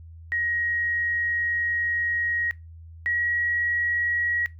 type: tone pair in turn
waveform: sine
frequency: 1889 / 1908.7 Hz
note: A#6 / A#6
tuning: +22 / +40 cents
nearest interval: unison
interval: 18 cents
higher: second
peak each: -23 / -22 dBFS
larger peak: second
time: 0.32-2.51 / 3.06-4.46 s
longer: first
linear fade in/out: 0 ms
effects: noise-tail reverb RT60 0.2 s tail -20 dB re dry + added 82 Hz sine -41 dBFS peak until 4.59 s